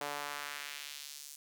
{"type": "tone with high-pass filter sweep", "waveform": "sawtooth", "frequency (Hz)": 144.9, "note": "D3", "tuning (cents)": -23, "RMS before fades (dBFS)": -43, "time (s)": [0.01, 1.36], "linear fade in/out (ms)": 2, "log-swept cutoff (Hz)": [620, 7100], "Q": 1.1, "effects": []}